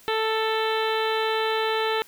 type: harmonic tone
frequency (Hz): 441.3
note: A4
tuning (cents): +5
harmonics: 1 / 2 / 3 / 4 / 5 / 6 / 7 / 8 / 9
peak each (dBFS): -25 / -28 / -31 / -32 / -36 / -36 / -35 / -37 / -36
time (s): 0.08-2.02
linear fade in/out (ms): 0
effects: white hiss -52 dBFS RMS until 2.07 s